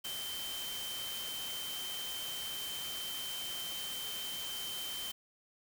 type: tone in noise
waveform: sine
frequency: 3106 Hz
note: G7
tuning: 17 cents flat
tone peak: -40 dBFS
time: 0.04-5.12 s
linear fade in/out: 10 ms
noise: white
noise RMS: -43 dBFS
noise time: 0.04-5.12 s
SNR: 0 dB
effects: none